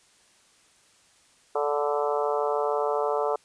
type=harmonic tone with a mistuned harmonic; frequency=146.2 Hz; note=D3; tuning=7 cents flat; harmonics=3 / 4 / 5 / 6 / 7 / 8 / 9; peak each=-27 / -29 / -31 / -33 / -34 / -35 / -36 dBFS; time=1.55-3.36 s; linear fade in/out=5 ms; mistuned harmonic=7; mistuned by=-22 cents; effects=white hiss -60 dBFS RMS until 3.44 s + resampled to 22050 Hz